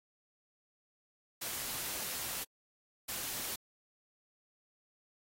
white noise bursts at uneven times, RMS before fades -39 dBFS, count 2, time 1.41-2.44 / 3.08-3.56 s, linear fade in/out 10 ms, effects AAC 48 kbps

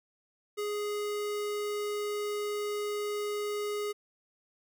square tone, 415.3 Hz, G#4, in tune, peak -32 dBFS, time 0.57-3.93 s, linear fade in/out 20 ms, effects none

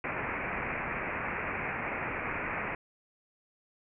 white low-pass noise, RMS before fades -35 dBFS, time 0.04-2.75 s, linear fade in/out 2 ms, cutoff 2500 Hz, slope 96 dB/octave, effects none

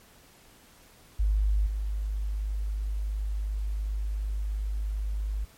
sine tone with level steps, 51.4 Hz, G#1, 17 cents flat, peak -21 / -27 dBFS, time 1.19-5.45 s, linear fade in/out 10 ms, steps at 1.66 s, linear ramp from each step 10 ms, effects pink hiss -56 dBFS RMS until 5.57 s + MP3 64 kbps

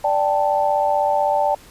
sine chord, D suspended fourth, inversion none, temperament equal, 587.3 / 784 / 880 Hz, D5 / G5 / A5, 0 / 0 / 0 cents, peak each -20 dBFS, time 0.04-1.55 s, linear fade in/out 5 ms, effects pink hiss -46 dBFS RMS until 1.7 s + resampled to 32000 Hz

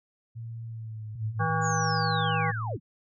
sine tone with pitch glide, 114.6 to 104.48 Hz, A#2 to G#2, -29 to +11 cents, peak -35 dBFS, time 0.35-1.51 s, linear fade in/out 20 ms, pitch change -160 cents, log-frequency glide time 0.65-1.28 s
sine tone, 111.3 Hz, A2, 20 cents sharp, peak -30 dBFS, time 1.15-2.77 s, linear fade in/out 10 ms
harmonic tone, 161.3 Hz, E3, 37 cents flat, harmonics 1 / 3 / 5 / 7 / 9 / 10, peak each -30 / -35 / -30 / -31 / -35 / -34 dBFS, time 1.39-2.52 s, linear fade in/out 20 ms
sine linear sweep, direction down, 7040 to 113.2 Hz, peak -33 dBFS, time 1.61-2.8 s, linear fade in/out 50 ms
effects none

